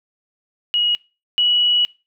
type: tone pair in turn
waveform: sine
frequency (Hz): 2898 / 2930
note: F#7 / F#7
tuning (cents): -37 / -18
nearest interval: unison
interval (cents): 19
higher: second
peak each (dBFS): -15 / -13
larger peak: second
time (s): 0.74-0.95 / 1.38-1.85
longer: second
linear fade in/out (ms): 0
effects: noise-tail reverb RT60 0.3 s tail -23 dB re dry